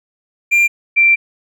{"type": "tone pair in turn", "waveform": ["triangle", "sine"], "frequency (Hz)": [2384, 2355], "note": ["D7", "D7"], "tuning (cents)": [25, 4], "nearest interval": "unison", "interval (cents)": 21, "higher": "first", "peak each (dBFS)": -7, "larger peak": "neither", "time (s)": [[0.51, 0.68], [0.96, 1.16]], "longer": "second", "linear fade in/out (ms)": 20, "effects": []}